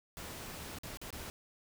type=noise with dropouts; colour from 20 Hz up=pink; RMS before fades=-45 dBFS; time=0.17-1.3 s; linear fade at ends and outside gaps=0 ms; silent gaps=0.786-0.834 / 0.972-1.015 / 1.105-1.127 s; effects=none